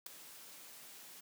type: noise with ADSR envelope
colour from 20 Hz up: white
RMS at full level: -40 dBFS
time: 0.06-1.21 s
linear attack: 5 ms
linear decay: 5 ms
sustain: -14 dB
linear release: 12 ms
effects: high-pass 150 Hz 12 dB/octave